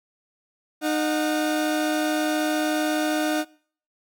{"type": "tone pair together", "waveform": "30% pulse", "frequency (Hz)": [306.5, 729], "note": ["D#4", "F#5"], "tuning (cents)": [-26, -26], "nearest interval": "octave + minor third", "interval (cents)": 1500, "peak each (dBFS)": [-20, -26], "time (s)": [0.81, 3.45], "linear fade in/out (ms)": 50, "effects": ["noise-tail reverb RT60 0.5 s tail -22 dB re dry"]}